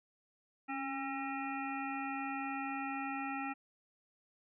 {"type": "harmonic tone with a mistuned harmonic", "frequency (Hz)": 269.6, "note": "C#4", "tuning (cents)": -48, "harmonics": [1, 3, 5, 7, 9, 10], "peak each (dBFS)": [-41, -41, -44, -47, -46, -51], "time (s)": [0.68, 3.54], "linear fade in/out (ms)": 20, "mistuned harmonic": 1, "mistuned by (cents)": 41, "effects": []}